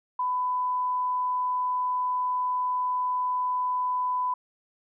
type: tone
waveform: sine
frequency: 1000 Hz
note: B5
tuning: 21 cents sharp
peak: -24 dBFS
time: 0.19-4.34 s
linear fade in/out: 5 ms
effects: none